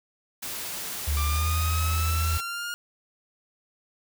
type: noise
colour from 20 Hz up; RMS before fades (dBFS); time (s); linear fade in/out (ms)
white; -34; 0.42-2.41; 10
type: tone with pitch glide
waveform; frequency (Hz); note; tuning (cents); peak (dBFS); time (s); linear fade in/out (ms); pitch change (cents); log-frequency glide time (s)
sine; 73.42 to 81; D2 to E2; 0 to -30; -23; 1.07-2.38; 10; +170; 1.3-1.48
type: linear sweep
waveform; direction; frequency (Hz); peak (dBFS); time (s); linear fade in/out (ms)
sawtooth; up; 1174.7 to 1426; -27; 1.17-2.74; 0
effects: none